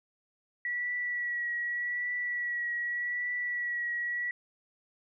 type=tone with vibrato; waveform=sine; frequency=1937 Hz; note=B6; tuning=34 cents flat; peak=-30 dBFS; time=0.65-4.31 s; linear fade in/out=2 ms; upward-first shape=triangle; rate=0.84 Hz; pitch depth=25 cents each way; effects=none